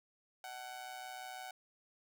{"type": "tone with amplitude modulation", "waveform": "sawtooth", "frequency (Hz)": 749, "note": "F#5", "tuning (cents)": 21, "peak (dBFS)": -38, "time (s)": [0.44, 1.51], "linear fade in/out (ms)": 2, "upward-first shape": "sine", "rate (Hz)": 126, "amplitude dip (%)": 65, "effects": []}